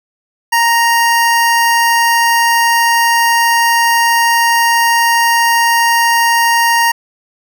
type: tone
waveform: 25% pulse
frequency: 932.3 Hz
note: A#5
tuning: in tune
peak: -5 dBFS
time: 0.52-6.92 s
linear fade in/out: 10 ms
effects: none